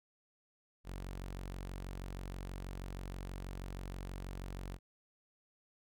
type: tone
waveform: sawtooth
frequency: 46.25 Hz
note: F#1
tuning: in tune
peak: -38 dBFS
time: 0.84-4.79 s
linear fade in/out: 50 ms
effects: none

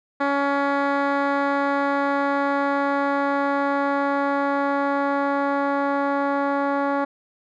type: tone with low-pass filter sweep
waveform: 10% pulse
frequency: 280.8 Hz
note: C#4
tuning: 22 cents sharp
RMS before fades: -22 dBFS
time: 0.2-7.05 s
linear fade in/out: 10 ms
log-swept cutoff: 1900 to 1200 Hz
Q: 0.77
effects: none

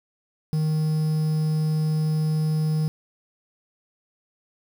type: tone with quantisation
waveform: triangle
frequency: 155.56 Hz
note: D#3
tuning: in tune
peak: -18 dBFS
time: 0.53-2.88 s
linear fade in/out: 0 ms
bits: 7
effects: none

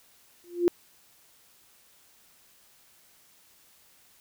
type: tone with exponential growth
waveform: sine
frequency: 349.2 Hz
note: F4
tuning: in tune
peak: -15 dBFS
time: 0.44-0.68 s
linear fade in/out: 0 ms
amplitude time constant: 51 ms
effects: white hiss -60 dBFS RMS until 4.2 s

